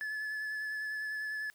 triangle tone with vibrato, 1723 Hz, A6, 37 cents flat, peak -33 dBFS, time 0.01-1.5 s, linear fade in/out 0 ms, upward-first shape sine, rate 10 Hz, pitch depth 16 cents each way, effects white hiss -66 dBFS RMS until 1.54 s

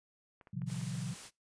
clicks, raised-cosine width 0.5 ms, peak -40 dBFS, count 6, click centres 0.412 / 0.472 / 0.619 / 0.701 / 0.814 / 0.953 s
sine chord, F# dominant seventh, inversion first, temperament equal with one note detuned, 119.2 / 138.59 / 164.81 / 185 Hz, A#2 / C#3 / E3 / F#3, +39 / 0 / 0 / 0 cents, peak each -42 / -40 / -42 / -41 dBFS, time 0.53-1.14 s, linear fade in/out 10 ms
white noise, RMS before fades -48 dBFS, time 0.66-1.31 s, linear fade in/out 50 ms
effects noise-tail reverb RT60 0.2 s tail -23 dB re dry + resampled to 22050 Hz

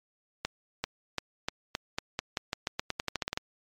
accelerating click train, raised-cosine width 0.2 ms, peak -12 dBFS, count 19, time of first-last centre 0.45-3.374 s, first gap 390 ms, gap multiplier 0.88, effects MP3 96 kbps

